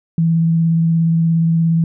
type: tone with vibrato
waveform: sine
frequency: 164.81 Hz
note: E3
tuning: in tune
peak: -11 dBFS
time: 0.18-1.84 s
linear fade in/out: 2 ms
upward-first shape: triangle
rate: 17 Hz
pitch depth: 17 cents each way
effects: none